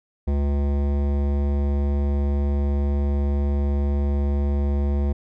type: tone with hard clipping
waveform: sine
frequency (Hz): 71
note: C#2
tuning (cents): +42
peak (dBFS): -21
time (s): 0.27-5.13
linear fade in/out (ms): 10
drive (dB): 16
effects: none